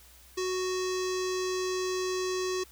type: tone with low-pass filter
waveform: square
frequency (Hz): 370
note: F#4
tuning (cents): 0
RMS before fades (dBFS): -31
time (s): 0.37-2.64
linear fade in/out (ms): 10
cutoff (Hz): 6100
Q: 3.5
effects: added 61 Hz sine -57 dBFS peak until 2.71 s + white hiss -56 dBFS RMS until 2.71 s